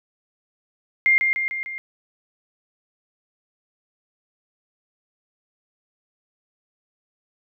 sine tone with echo, 2112 Hz, C7, 16 cents sharp, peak -13 dBFS, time 1.06-1.18 s, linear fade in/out 0 ms, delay 150 ms, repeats 4, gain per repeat -4 dB, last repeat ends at 1.78 s, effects none

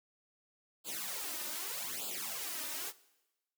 white noise with flanger, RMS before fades -40 dBFS, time 0.84-2.93 s, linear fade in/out 50 ms, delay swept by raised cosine 0.25 to 3.35 ms, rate 0.82 Hz, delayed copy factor +0.9, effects noise-tail reverb RT60 1.0 s tail -19 dB re dry + high-pass 200 Hz 12 dB/octave

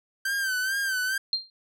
45% pulse tone with vibrato, 1555 Hz, G6, 14 cents flat, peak -25 dBFS, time 0.25-1.18 s, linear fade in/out 5 ms, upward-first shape sine, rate 2.3 Hz, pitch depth 72 cents each way
sine tone with exponential decay, 4186 Hz, C8, in tune, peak -19 dBFS, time 1.33-1.5 s, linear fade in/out 1 ms, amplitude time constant 36 ms
effects none

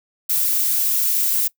violet noise, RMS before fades -19 dBFS, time 0.29-1.48 s, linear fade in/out 10 ms, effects noise-tail reverb RT60 0.1 s tail -21 dB re dry

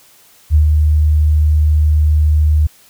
sine tone with ADSR envelope, 76.2 Hz, D#2, 36 cents flat, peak -5 dBFS, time 0.5-2.67 s, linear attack 47 ms, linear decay 110 ms, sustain -3 dB, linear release 8 ms, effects white hiss -47 dBFS RMS until 2.89 s

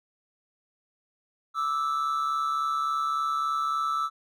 triangle tone pair together, 1172 / 1315.5 Hz, D6 / E6, -4 / -4 cents, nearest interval major second, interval 200 cents, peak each -30 / -24 dBFS, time 1.54-4.1 s, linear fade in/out 50 ms, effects none

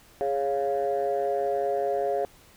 sine chord, Db major, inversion second, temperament equal, 415.3 / 554.4 / 698.5 Hz, Ab4 / Db5 / F5, 0 / 0 / 0 cents, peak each -27 dBFS, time 0.21-2.25 s, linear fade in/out 0 ms, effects tanh soft clip ceiling -18 dBFS + pink hiss -55 dBFS RMS until 2.56 s

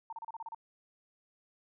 sine tone bursts, 906 Hz, A#5, 50 cents flat, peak -39 dBFS, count 8, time 0.1-0.547 s, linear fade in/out 2 ms, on 27 ms, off 33 ms, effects none

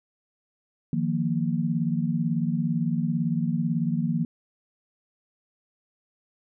sine chord, Eb suspended second, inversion none, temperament equal with one note detuned, 156.65 / 174.61 / 233.1 Hz, Eb3 / F3 / Bb3, +12 / 0 / 0 cents, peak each -27 dBFS, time 0.93-4.25 s, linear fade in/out 2 ms, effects none

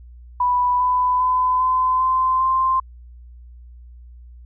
sine tone with pitch steps, 987.8 / 999.3 / 1010.9 / 1022.6 / 1034.5 / 1046.5 Hz, B5 / B5 / B5 / C6 / C6 / C6, 0 / +20 / +40 / -40 / -20 / 0 cents, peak -15 dBFS, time 0.4-2.8 s, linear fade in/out 5 ms, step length 400 ms, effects added 60 Hz sine -39 dBFS peak until 4.45 s

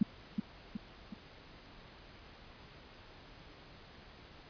sine tone with echo, 209.9 Hz, G#3, 19 cents sharp, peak -22 dBFS, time 0.01-0.03 s, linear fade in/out 5 ms, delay 370 ms, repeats 3, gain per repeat -6 dB, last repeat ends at 1.14 s, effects pink hiss -55 dBFS RMS until 4.49 s + resampled to 11025 Hz

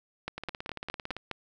two click trains, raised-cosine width 0.3 ms, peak -21 / -17 dBFS, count 15 / 6, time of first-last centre 0.38-1.167 / 0.28-1.313 s, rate 17.8 / 4.84 Hz, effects none

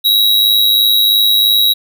square tone with amplitude modulation, 3857 Hz, B7, 42 cents flat, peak -6 dBFS, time 0.04-1.74 s, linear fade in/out 20 ms, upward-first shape sine, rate 103 Hz, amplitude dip 60%, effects none

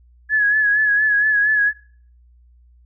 sine tone with vibrato, 1694 Hz, G#6, 34 cents sharp, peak -13 dBFS, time 0.29-1.73 s, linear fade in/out 50 ms, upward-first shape sine, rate 4.3 Hz, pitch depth 45 cents each way, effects noise-tail reverb RT60 0.5 s tail -22 dB re dry + added 60 Hz sine -48 dBFS peak until 2.85 s

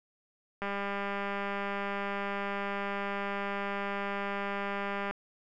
click train, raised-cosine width 0.5 ms, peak -20 dBFS, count 899, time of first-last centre 0.62-5.11 s, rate 200 Hz, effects none

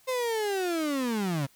35% pulse linear sweep, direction down, 523.3 to 130.81 Hz, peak -25 dBFS, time 0.07-1.47 s, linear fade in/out 20 ms, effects white hiss -61 dBFS RMS until 1.55 s

